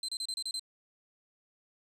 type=tone bursts; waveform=35% pulse; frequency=4100 Hz; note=C8; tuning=36 cents flat; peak=-32 dBFS; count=7; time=0.03-0.595 s; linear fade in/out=2 ms; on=55 ms; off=30 ms; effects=resampled to 32000 Hz